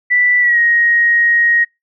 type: tone with pitch glide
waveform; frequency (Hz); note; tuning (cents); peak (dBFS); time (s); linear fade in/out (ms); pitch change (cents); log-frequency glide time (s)
sine; 1972 to 1879.7; B6 to A#6; -3 to +14; -9; 0.1-1.65; 20; -83; 0.4-0.59
effects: noise-tail reverb RT60 0.2 s tail -26 dB re dry

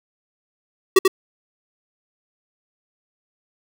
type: tone with echo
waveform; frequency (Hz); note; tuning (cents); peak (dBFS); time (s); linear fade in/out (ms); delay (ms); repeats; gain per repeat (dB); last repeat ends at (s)
square; 380.8; F#4; +50; -9; 0.96-0.99; 5; 89; 1; -3; 1.079
effects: none

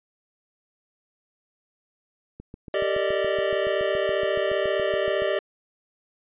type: click train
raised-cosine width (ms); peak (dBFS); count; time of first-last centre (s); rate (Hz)
3; -26; 21; 2.4-5.221; 7.09
type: chord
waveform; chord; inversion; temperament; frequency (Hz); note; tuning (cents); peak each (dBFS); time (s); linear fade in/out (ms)
square; Eb major seventh; first; equal with one note detuned; 392 / 457.1 / 587.3 / 622.3; G4 / Bb4 / D5 / Eb5; 0 / -34 / 0 / 0; -28 / -32 / -27 / -28; 2.74-5.39; 2
effects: resampled to 8000 Hz

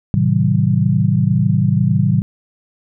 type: chord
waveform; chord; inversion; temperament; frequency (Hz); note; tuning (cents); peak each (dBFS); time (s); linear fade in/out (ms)
sine; A diminished seventh; none; just; 110 / 132 / 158.4 / 190.08; A2 / C3 / Eb3 / Gb3; 0 / +16 / +31 / +47; -17; 0.14-2.22; 0
effects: none

